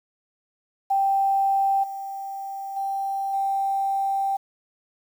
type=tone with level steps; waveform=sine; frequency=784 Hz; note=G5; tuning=in tune; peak=-18 / -30 / -24 / -21 dBFS; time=0.9-4.37 s; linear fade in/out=10 ms; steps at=1.83 / 2.76 / 3.33 s; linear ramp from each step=10 ms; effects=8-bit